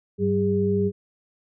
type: tone cluster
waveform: sine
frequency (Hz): 99.3 / 191 / 406.4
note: G2 / G3 / G#4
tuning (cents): +23 / -45 / -38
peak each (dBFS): -27 / -23 / -22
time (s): 0.18-0.92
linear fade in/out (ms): 50
effects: none